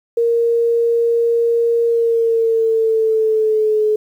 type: tone with pitch glide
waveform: sine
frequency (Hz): 466.2 to 427.5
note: A#4 to A4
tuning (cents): 0 to -50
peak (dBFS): -12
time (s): 0.17-3.96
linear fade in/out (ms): 5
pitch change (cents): -150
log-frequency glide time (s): 1.86-3.84
effects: 8-bit